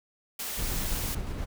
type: band-stop noise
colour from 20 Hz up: white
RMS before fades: -35 dBFS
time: 0.39-1.15 s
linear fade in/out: 5 ms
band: 100 to 170 Hz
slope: 96 dB/octave
type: noise with tremolo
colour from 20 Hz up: brown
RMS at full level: -31 dBFS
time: 0.57-1.46 s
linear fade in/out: 20 ms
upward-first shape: square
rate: 8.6 Hz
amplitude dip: 25%
effects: none